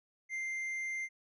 triangle tone with tanh clipping, 2093 Hz, C7, in tune, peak -36 dBFS, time 0.29-1.09 s, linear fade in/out 50 ms, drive 9 dB, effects none

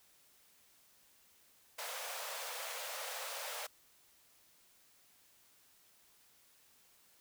pink high-pass noise, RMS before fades -43 dBFS, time 1.78-3.67 s, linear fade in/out 10 ms, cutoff 480 Hz, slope 96 dB/octave, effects white hiss -67 dBFS RMS until 7.2 s

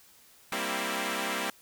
5% pulse chord, C dominant seventh, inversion second, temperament equal with one note detuned, 196 / 233.1 / 262.7 / 329.6 Hz, G3 / Bb3 / C4 / E4, 0 / 0 / +7 / 0 cents, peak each -24 dBFS, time 0.52-1.5 s, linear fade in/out 2 ms, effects white hiss -58 dBFS RMS until 1.61 s

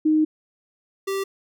sine / square tone pair in turn, 310 / 390.1 Hz, D#4 / G4, -6 / -8 cents, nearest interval major third, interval 398 cents, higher second, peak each -15 / -24 dBFS, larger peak first, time 0.05-0.25 / 1.07-1.24 s, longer first, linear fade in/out 10 ms, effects none

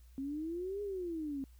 sine exponential two-way sweep, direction up then down, 265 to 415.3 to 265 Hz, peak -36 dBFS, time 0.18-1.44 s, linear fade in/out 0 ms, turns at 0.82 s, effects added 60 Hz sine -55 dBFS peak until 1.59 s + white hiss -71 dBFS RMS until 1.59 s

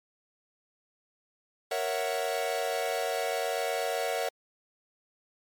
45% pulse chord, F# dominant seventh, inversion first, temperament equal, 466.2 / 554.4 / 659.3 / 740 Hz, A#4 / C#5 / E5 / F#5, 0 / 0 / 0 / 0 cents, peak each -34 dBFS, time 1.71-4.29 s, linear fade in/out 5 ms, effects MP3 96 kbps

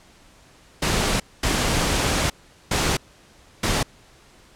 pink noise bursts at uneven times, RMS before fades -21 dBFS, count 4, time 0.82-1.2 / 1.43-2.3 / 2.71-2.97 / 3.63-3.83 s, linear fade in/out 5 ms, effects pink hiss -52 dBFS RMS until 4.55 s + low-pass 9000 Hz 12 dB/octave

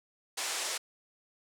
white band-pass noise, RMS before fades -35 dBFS, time 0.37-0.78 s, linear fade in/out 10 ms, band 390 to 8800 Hz, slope 24 dB/octave, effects none

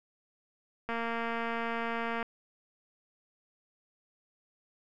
click train, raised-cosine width 0.5 ms, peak -20 dBFS, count 310, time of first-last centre 0.89-2.228 s, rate 231 Hz, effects none

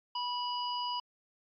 harmonic tone, 980 Hz, B5, 14 cents flat, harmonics 1 / 3 / 5, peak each -34 / -39 / -41 dBFS, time 0.15-1 s, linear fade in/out 5 ms, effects AAC 64 kbps

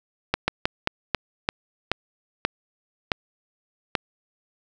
slowing click train, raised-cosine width 0.3 ms, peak -4 dBFS, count 10, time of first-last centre 0.34-3.952 s, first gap 140 ms, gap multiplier 1.25, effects none

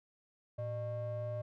triangle ring-modulated tone, 246.9 Hz, B3, in tune, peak -31 dBFS, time 0.58-1.42 s, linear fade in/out 10 ms, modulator 359 Hz, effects none

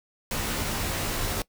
pink noise with comb filter, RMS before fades -29 dBFS, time 0.31-1.42 s, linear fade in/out 2 ms, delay 16 ms, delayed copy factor -0.8, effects noise-tail reverb RT60 0.1 s tail -21 dB re dry

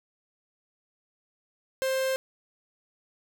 45% pulse tone, 527 Hz, C5, 12 cents sharp, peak -25 dBFS, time 1.82-2.16 s, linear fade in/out 0 ms, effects none

